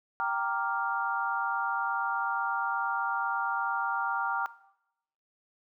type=chord; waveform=sine; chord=G minor seventh; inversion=none; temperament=equal; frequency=784 / 932.3 / 1174.7 / 1396.9 Hz; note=G5 / Bb5 / D6 / F6; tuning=0 / 0 / 0 / 0 cents; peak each=-34 / -32 / -35 / -32 dBFS; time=0.2-4.46 s; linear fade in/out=0 ms; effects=noise-tail reverb RT60 0.8 s tail -17 dB re dry